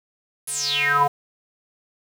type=tone with band-pass filter sweep; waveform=square; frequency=143.8 Hz; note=D3; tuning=36 cents flat; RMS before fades=-21 dBFS; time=0.47-1.08 s; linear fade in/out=10 ms; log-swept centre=11000 to 760 Hz; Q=9.6; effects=7-bit